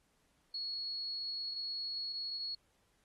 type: tone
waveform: sine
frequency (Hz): 4345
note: C#8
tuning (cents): -35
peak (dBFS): -37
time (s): 0.54-2.55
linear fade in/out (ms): 5
effects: pink hiss -75 dBFS RMS until 3.04 s + AAC 32 kbps